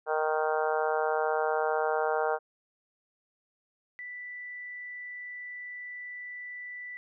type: harmonic tone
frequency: 155.56 Hz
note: D#3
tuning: in tune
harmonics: 3 / 4 / 5 / 6 / 7 / 8 / 9 / 10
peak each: -30 / -32 / -31 / -36 / -39 / -40 / -36 / -41 dBFS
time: 0.06-2.39 s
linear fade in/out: 50 ms
type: tone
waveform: sine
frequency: 1975.5 Hz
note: B6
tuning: in tune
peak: -38 dBFS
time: 3.99-6.97 s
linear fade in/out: 0 ms
effects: none